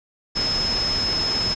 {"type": "tone in noise", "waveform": "sine", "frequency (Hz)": 5180, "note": "E8", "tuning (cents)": -31, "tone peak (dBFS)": -21, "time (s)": [0.35, 1.55], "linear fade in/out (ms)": 20, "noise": "pink", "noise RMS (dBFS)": -28, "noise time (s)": [0.35, 1.55], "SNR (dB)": 4, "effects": ["resampled to 16000 Hz"]}